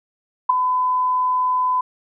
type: tone with ADSR envelope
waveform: sine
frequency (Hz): 1008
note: B5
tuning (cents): +35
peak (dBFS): -7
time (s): 0.49-1.81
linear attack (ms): 10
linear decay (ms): 6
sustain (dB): -9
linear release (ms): 5
effects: none